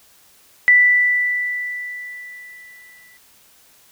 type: tone with exponential decay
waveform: sine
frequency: 1975.5 Hz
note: B6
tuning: in tune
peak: -7 dBFS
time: 0.68-3.17 s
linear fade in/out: 0 ms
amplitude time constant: 540 ms
effects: white hiss -52 dBFS RMS until 3.91 s